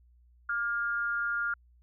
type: tone with amplitude modulation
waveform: sine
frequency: 1407 Hz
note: F6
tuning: 12 cents sharp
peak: -25 dBFS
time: 0.49-1.54 s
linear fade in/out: 5 ms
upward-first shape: sine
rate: 225 Hz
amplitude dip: 65%
effects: added 60 Hz sine -58 dBFS peak until 1.82 s